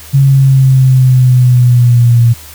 sine exponential sweep, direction down, 138 to 117.1 Hz, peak -3 dBFS, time 0.13-2.34 s, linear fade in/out 20 ms, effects added 77 Hz sine -35 dBFS peak until 2.54 s + white hiss -33 dBFS RMS until 2.54 s

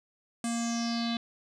square tone with low-pass filter sweep, 233.1 Hz, A#3, in tune, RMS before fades -31 dBFS, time 0.44-1.17 s, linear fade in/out 2 ms, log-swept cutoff 8600 to 3700 Hz, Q 6.2, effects none

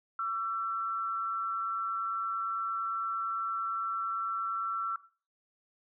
sine tone pair together, 1144 / 1344.4 Hz, D6 / E6, -46 / +34 cents, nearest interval minor third, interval 280 cents, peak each -39 / -31 dBFS, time 0.19-4.96 s, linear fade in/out 2 ms, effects noise-tail reverb RT60 0.4 s tail -18 dB re dry

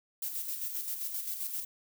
violet noise with tremolo, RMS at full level -35 dBFS, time 0.22-1.65 s, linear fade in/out 5 ms, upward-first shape square, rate 7.6 Hz, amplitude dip 45%, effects none

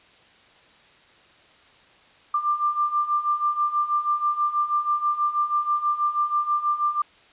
sine beating tone pair, 1184 / 1190.2 Hz, D6 / D6, +14 / +23 cents, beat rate 6.2 Hz, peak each -26 / -22 dBFS, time 2.34-7.02 s, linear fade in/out 5 ms, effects white hiss -54 dBFS RMS until 7.32 s + resampled to 8000 Hz

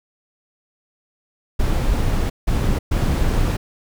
brown noise bursts at uneven times, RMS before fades -18 dBFS, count 3, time 1.59-2.3 / 2.47-2.79 / 2.91-3.57 s, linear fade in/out 10 ms, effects none

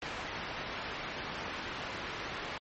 white low-pass noise, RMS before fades -40 dBFS, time 0.02-2.58 s, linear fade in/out 2 ms, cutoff 2300 Hz, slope 12 dB/octave, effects low-pass 7000 Hz 12 dB/octave + MP3 32 kbps

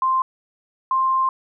sine tone pair in turn, 1046.5 / 1052.2 Hz, C6 / C6, 0 / +9 cents, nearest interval unison, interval 9 cents, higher second, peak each -16 dBFS, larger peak neither, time 0.02-0.22 / 0.91-1.29 s, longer second, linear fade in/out 2 ms, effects none

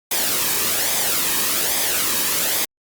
white noise with flanger, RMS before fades -20 dBFS, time 0.11-2.65 s, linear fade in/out 5 ms, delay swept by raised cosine 0.7 to 1.46 ms, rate 1.2 Hz, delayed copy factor -0.5, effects Opus 48 kbps

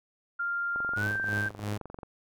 sine tone with pitch glide, 1396 to 1567 Hz, F6 to G6, -1 to -1 cents, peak -28 dBFS, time 0.39-1.49 s, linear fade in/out 10 ms, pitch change +200 cents, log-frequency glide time 0.93-1.1 s
click train, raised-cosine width 1 ms, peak -27 dBFS, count 30, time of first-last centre 0.76-2.032 s, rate 22.8 Hz
sawtooth tone with tremolo, 103.83 Hz, G#2, in tune, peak -26 dBFS, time 0.96-1.78 s, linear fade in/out 10 ms, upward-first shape sine, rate 3 Hz, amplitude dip 90%
effects none

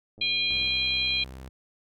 click train, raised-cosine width 2 ms, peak -37 dBFS, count 54, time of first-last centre 0.18-0.68 s, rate 106 Hz
harmonic tone, 809 Hz, G#5, 46 cents flat, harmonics 3 / 4 / 5, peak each -28 / -28 / -28 dBFS, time 0.21-1.24 s, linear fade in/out 5 ms
sawtooth tone with vibrato, 65 Hz, C2, 11 cents flat, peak -36 dBFS, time 0.5-1.49 s, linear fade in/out 5 ms, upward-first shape sine, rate 3.6 Hz, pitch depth 11 cents each way
effects none

